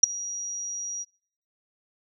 sine tone with ADSR envelope, 5750 Hz, F8, 50 cents sharp, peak -7 dBFS, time 0.03-1.05 s, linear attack 8 ms, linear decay 6 ms, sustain -23 dB, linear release 32 ms, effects noise-tail reverb RT60 0.6 s tail -26 dB re dry

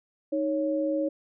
sine tone pair together, 311.1 / 554.4 Hz, D#4 / C#5, 0 / 0 cents, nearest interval minor seventh, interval 1000 cents, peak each -27 / -27 dBFS, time 0.32-1.09 s, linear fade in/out 10 ms, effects none

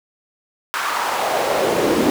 brown noise with high-pass filter sweep, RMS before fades -19 dBFS, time 0.74-2.1 s, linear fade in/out 0 ms, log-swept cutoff 1300 to 280 Hz, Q 2.1, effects none

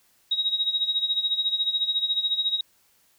sine tone with tremolo, 3801 Hz, A#7, 33 cents sharp, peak -19 dBFS, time 0.31-2.61 s, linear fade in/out 5 ms, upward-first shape sine, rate 14 Hz, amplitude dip 75%, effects white hiss -63 dBFS RMS until 3.18 s

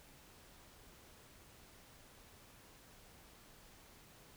silence, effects pink hiss -61 dBFS RMS until 4.36 s

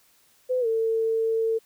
sine tone with pitch glide, 507 to 449.1 Hz, B4 to A4, +45 to +35 cents, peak -21 dBFS, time 0.49-1.59 s, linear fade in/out 20 ms, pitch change -210 cents, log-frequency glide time 0.6-0.67 s, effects white hiss -61 dBFS RMS until 1.65 s

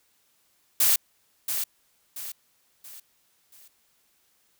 blue noise with echo, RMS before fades -20 dBFS, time 0.8-0.96 s, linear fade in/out 5 ms, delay 680 ms, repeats 4, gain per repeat -8 dB, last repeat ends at 3.68 s, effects white hiss -67 dBFS RMS until 4.59 s

